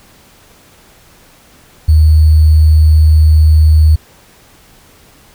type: tone with sample-and-hold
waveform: sine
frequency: 77.78 Hz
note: D#2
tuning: in tune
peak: -3 dBFS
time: 1.88-3.96 s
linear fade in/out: 10 ms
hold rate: 4410 Hz
effects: pink hiss -44 dBFS RMS until 5.34 s